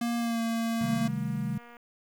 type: tone with pitch glide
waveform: square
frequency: 235.5 to 228.8 Hz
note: A#3 to A#3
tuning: +18 to -32 cents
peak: -28 dBFS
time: 0.01-1.08 s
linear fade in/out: 5 ms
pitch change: -50 cents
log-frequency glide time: 0.18-0.41 s
type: click train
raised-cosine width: 0.5 ms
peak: -36 dBFS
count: 229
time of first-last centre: 0.81-1.768 s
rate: 238 Hz
type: chord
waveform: sine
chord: A half-diminished seventh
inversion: first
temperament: equal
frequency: 130.81 / 155.56 / 196 / 220 Hz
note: C3 / Eb3 / G3 / A3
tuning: 0 / 0 / 0 / 0 cents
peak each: -34 dBFS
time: 0.81-1.58 s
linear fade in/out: 5 ms
effects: 9-bit